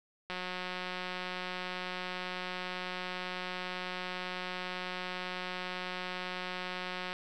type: click train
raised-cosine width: 0.3 ms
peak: -22 dBFS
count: 1244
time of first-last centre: 0.3-7.13 s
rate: 182 Hz
effects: none